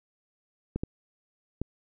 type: clicks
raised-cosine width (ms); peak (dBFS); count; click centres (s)
3; -17; 3; 0.76 / 0.835 / 1.616
effects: none